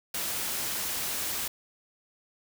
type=noise; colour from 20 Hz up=white; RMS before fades=-32 dBFS; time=0.14-1.48 s; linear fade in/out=5 ms; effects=none